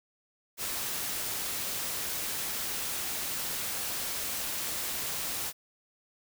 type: noise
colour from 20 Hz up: white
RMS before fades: -34 dBFS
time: 0.57-5.53 s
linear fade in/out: 50 ms
effects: none